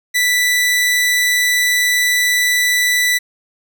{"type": "tone", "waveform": "sawtooth", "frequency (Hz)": 1975.5, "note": "B6", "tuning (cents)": 0, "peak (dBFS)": -9, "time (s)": [0.14, 3.19], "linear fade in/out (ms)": 20, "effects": []}